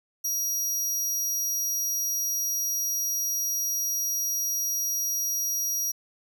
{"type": "tone", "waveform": "sawtooth", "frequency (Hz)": 5740, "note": "F8", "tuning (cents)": 47, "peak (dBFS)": -23, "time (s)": [0.24, 5.92], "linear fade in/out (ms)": 10, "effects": []}